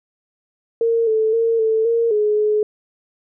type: tone with pitch steps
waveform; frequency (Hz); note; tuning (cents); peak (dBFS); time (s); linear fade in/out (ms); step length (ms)
sine; 460 / 438.7 / 457.4 / 442.3 / 462.8 / 421.5 / 424; A#4 / A4 / A#4 / A4 / A#4 / G#4 / G#4; -23 / -5 / -33 / +9 / -13 / +26 / +36; -14; 0.81-2.63; 2; 260
effects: none